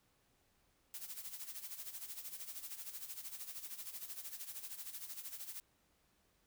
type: noise with tremolo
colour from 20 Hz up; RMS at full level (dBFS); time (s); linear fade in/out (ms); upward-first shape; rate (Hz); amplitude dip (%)
blue; -45; 0.94-5.6; 0; sine; 13; 70
effects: pink hiss -75 dBFS RMS until 6.46 s